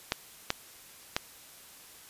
clicks, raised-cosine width 0.2 ms, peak -9 dBFS, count 3, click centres 0.121 / 0.504 / 1.165 s, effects white hiss -52 dBFS RMS until 2.09 s + resampled to 32000 Hz

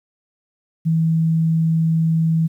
sine tone, 162.3 Hz, E3, 27 cents flat, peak -14 dBFS, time 0.85-2.48 s, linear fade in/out 20 ms, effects 9-bit

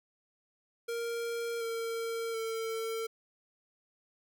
square tone with pitch steps, 466.2 / 457.9 / 449.8 Hz, A#4 / A#4 / A4, 0 / -31 / +38 cents, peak -34 dBFS, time 0.88-3.07 s, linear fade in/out 10 ms, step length 730 ms, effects none

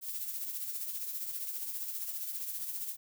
violet noise with tremolo, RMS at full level -36 dBFS, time 0.01-2.97 s, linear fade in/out 50 ms, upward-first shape triangle, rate 15 Hz, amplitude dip 55%, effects none

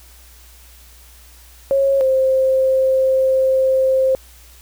sine tone pair in turn, 547 / 526.4 Hz, C#5 / C5, -23 / +10 cents, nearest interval minor second, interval 67 cents, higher first, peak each -12 dBFS, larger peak neither, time 1.71-2.01 / 2.01-4.15 s, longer second, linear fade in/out 0 ms, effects added 60 Hz sine -44 dBFS peak until 4.61 s + white hiss -47 dBFS RMS until 4.61 s

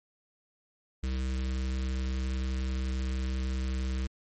square tone with notch filter, 64.7 Hz, C2, 19 cents flat, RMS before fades -31 dBFS, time 1.03-4.07 s, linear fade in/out 5 ms, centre 770 Hz, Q 0.68, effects MP3 32 kbps

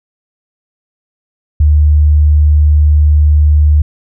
sine tone, 75 Hz, D2, 37 cents sharp, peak -4 dBFS, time 1.6-3.82 s, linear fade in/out 5 ms, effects none

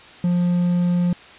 triangle tone with quantisation, 176.2 Hz, F3, 16 cents sharp, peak -14 dBFS, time 0.24-1.13 s, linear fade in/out 2 ms, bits 7, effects white hiss -43 dBFS RMS until 1.38 s + resampled to 8000 Hz

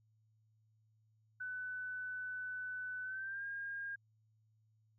sine tone with pitch glide, 1500 to 1617 Hz, F#6 to G#6, +23 to -47 cents, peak -40 dBFS, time 1.4-3.96 s, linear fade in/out 10 ms, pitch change +130 cents, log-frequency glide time 3.02-3.45 s, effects added 109 Hz sine -70 dBFS peak until 4.98 s

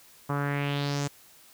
sawtooth tone with low-pass filter sweep, 142.7 Hz, D3, 49 cents flat, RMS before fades -29 dBFS, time 0.29-1.08 s, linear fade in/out 10 ms, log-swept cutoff 1100 to 7500 Hz, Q 3.2, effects white hiss -55 dBFS RMS until 1.53 s

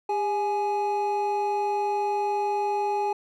triangle tone pair together, 402.8 / 837 Hz, G4 / G#5, +47 / +13 cents, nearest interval octave + minor second, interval 1266 cents, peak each -26 / -23 dBFS, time 0.09-3.13 s, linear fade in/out 5 ms, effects none

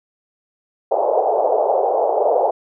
white band-pass noise, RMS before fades -17 dBFS, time 0.91-2.51 s, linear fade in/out 5 ms, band 430 to 790 Hz, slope 48 dB/octave, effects none

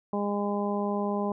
harmonic tone, 203.9 Hz, G#3, 32 cents flat, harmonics 1 / 2 / 3 / 4 / 5, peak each -29 / -32 / -34 / -35 / -36 dBFS, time 0.13-1.32 s, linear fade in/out 2 ms, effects none

